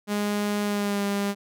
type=tone with pitch glide; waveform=sawtooth; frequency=206.4 to 201.1 Hz; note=G#3 to G3; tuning=-10 to +44 cents; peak=-20 dBFS; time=0.07-1.35 s; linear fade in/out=50 ms; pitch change=-46 cents; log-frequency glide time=0.63-1.03 s; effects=none